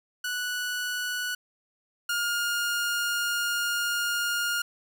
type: tone pair in turn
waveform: sawtooth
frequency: 1476 / 1417.2 Hz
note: F#6 / F6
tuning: -5 / +25 cents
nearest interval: minor second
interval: 70 cents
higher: first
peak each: -25 / -22 dBFS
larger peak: second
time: 0.24-1.35 / 2.09-4.62 s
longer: second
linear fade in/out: 5 ms
effects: none